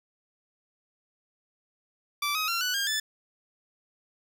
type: tone with pitch steps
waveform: 15% pulse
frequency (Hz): 1165 / 1263.1 / 1369.5 / 1484.9 / 1609.9 / 1745.5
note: D6 / D#6 / F6 / F#6 / G6 / A6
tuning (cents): -14 / +26 / -34 / +6 / +46 / -14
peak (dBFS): -20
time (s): 2.22-3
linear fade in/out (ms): 5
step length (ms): 130
effects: none